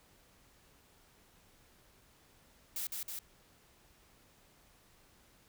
blue noise with echo, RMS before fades -38 dBFS, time 2.76-2.87 s, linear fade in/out 2 ms, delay 160 ms, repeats 2, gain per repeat -2 dB, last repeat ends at 3.19 s, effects pink hiss -65 dBFS RMS until 5.48 s

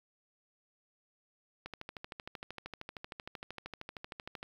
click train, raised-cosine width 0.3 ms, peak -26 dBFS, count 37, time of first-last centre 1.66-4.429 s, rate 13 Hz, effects 9-bit

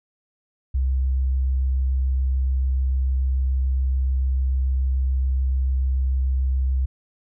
sine tone with vibrato, 65.41 Hz, C2, in tune, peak -18 dBFS, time 0.74-6.86 s, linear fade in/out 10 ms, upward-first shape sine, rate 6.9 Hz, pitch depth 8 cents each way, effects none

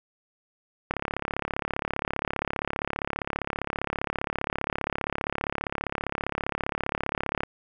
click train, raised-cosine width 0.5 ms, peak -12 dBFS, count 230, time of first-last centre 0.91-7.434 s, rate 35.1 Hz, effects none

